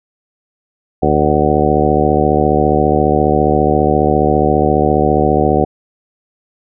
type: harmonic tone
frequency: 74.7 Hz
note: D2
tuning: 30 cents sharp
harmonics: 1 / 2 / 3 / 4 / 5 / 6 / 7 / 8 / 10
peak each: -20 / -19 / -19 / -19 / -17 / -17 / -19 / -20 / -16 dBFS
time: 1.02-5.65 s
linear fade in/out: 10 ms
effects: none